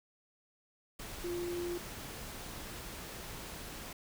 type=tone in noise; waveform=sine; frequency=349.2 Hz; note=F4; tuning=in tune; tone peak=-35 dBFS; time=1.24-1.78 s; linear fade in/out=5 ms; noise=pink; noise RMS=-45 dBFS; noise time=0.99-3.93 s; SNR=+7 dB; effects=none